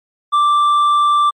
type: tone with hard clipping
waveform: sine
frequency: 1174.7 Hz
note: D6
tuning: in tune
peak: -11 dBFS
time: 0.32-1.31 s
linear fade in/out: 20 ms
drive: 4 dB
effects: MP3 48 kbps